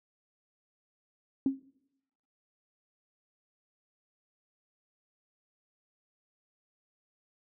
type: tone with exponential decay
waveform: sine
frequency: 270 Hz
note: C#4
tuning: 45 cents flat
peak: -20 dBFS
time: 1.46-1.63 s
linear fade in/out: 2 ms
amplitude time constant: 35 ms
effects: noise-tail reverb RT60 0.9 s tail -24 dB re dry + tanh soft clip ceiling -16 dBFS